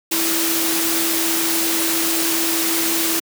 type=tone in noise; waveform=sine; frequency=329.6 Hz; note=E4; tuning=in tune; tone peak=-23 dBFS; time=0.11-3.2 s; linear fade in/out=10 ms; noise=white; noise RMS=-20 dBFS; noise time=0.11-3.2 s; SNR=-6 dB; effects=high-pass 200 Hz 12 dB/octave